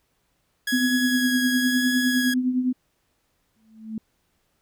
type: tone with vibrato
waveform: sawtooth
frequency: 1667 Hz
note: G#6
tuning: 6 cents sharp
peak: -20 dBFS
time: 0.67-2.34 s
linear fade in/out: 5 ms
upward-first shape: sine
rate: 1 Hz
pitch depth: 10 cents each way
type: tone with tremolo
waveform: sine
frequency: 253 Hz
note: B3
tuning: 42 cents sharp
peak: -17 dBFS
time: 0.72-2.73 s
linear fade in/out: 10 ms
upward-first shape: triangle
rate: 9.8 Hz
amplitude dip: 65%
type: tone with exponential growth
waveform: sine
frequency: 220 Hz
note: A3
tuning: in tune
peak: -25 dBFS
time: 3.56-3.98 s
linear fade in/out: 2 ms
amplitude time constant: 91 ms
effects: pink hiss -70 dBFS RMS until 4.61 s